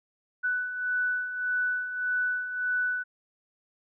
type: beating tone pair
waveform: sine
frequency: 1488 / 1489.7 Hz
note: F#6 / F#6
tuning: +9 / +11 cents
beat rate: 1.7 Hz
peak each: -34 / -27 dBFS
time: 0.43-3.04 s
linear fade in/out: 20 ms
effects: none